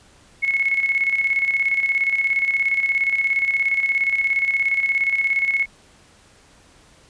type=tone with tremolo; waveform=sine; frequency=2188 Hz; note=C#7; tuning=23 cents flat; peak=-15 dBFS; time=0.42-5.66 s; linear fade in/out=20 ms; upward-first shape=square; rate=17 Hz; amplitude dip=55%; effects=pink hiss -52 dBFS RMS until 7.09 s + resampled to 22050 Hz